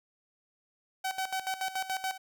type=tone with tremolo; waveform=sawtooth; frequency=760 Hz; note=F#5; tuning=46 cents sharp; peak=-26 dBFS; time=1.04-2.18 s; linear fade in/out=10 ms; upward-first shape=square; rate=7 Hz; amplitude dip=75%; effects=none